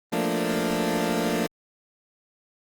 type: chord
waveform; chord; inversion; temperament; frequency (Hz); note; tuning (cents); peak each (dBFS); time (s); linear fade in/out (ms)
20% pulse; Bb major seventh; second; equal; 174.61 / 220 / 233.1 / 293.7; F3 / A3 / Bb3 / D4; 0 / 0 / 0 / 0; -24; 0.12-1.47; 10
effects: Opus 24 kbps